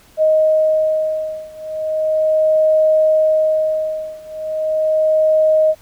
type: beating tone pair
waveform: sine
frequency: 625 / 625.37 Hz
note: D#5 / D#5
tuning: +8 / +9 cents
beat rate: 0.37 Hz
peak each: -15 / -16 dBFS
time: 0.17-5.75 s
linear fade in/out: 50 ms
effects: pink hiss -49 dBFS RMS until 5.81 s